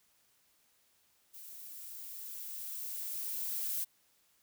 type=noise with level ramp; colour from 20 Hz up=violet; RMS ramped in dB=-50 to -35 dBFS; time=1.33-3.85 s; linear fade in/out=20 ms; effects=white hiss -71 dBFS RMS until 4.42 s